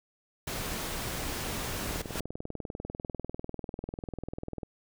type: noise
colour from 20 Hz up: pink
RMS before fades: -35 dBFS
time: 0.47-2.02 s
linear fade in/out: 5 ms
type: noise with exponential growth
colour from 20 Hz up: pink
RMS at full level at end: -32 dBFS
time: 1.83-2.2 s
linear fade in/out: 2 ms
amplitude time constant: 79 ms
type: click train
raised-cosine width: 2 ms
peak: -23 dBFS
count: 57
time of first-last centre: 1.86-4.632 s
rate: 20.2 Hz
effects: none